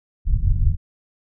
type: low-pass noise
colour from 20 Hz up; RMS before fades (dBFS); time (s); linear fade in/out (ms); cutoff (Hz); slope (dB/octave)
pink; -17; 0.25-0.77; 50; 110; 24
effects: none